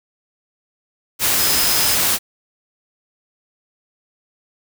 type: tone in noise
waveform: sine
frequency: 5080 Hz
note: D#8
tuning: 35 cents sharp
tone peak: -22 dBFS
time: 1.37-1.98 s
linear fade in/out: 50 ms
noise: white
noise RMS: -17 dBFS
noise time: 1.19-2.19 s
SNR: -8 dB
effects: none